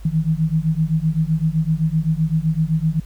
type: beating tone pair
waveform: sine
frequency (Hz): 155.6 / 163.4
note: D#3 / E3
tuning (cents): 0 / -15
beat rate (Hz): 7.8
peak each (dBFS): -19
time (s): 0.05-3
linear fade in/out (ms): 5
effects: added 50 Hz sine -34 dBFS peak until 3.05 s + pink hiss -51 dBFS RMS until 3.05 s